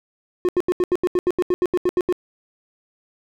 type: tone bursts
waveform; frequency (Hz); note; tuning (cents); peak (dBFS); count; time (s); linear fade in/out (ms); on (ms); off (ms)
triangle; 359.6; F#4; -49; -13; 15; 0.45-2.125; 0; 37; 80
effects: none